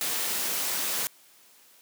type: noise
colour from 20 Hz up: white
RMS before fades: -29 dBFS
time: 0.01-1.07 s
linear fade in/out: 0 ms
effects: white hiss -57 dBFS RMS until 1.81 s + high-pass 200 Hz 12 dB/octave